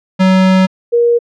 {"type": "tone pair in turn", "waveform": ["square", "sine"], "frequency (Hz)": [187.8, 473.2], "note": ["F#3", "A#4"], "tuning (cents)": [26, 26], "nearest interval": "octave + major third", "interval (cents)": 1600, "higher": "second", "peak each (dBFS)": -7, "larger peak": "neither", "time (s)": [[0.19, 0.67], [0.92, 1.19]], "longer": "first", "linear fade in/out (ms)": 20, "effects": ["low-pass 4000 Hz 12 dB/octave"]}